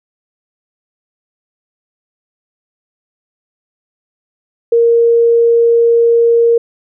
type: tone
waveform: sine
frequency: 466.2 Hz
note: A#4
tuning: in tune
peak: -6 dBFS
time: 4.72-6.58 s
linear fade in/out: 5 ms
effects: none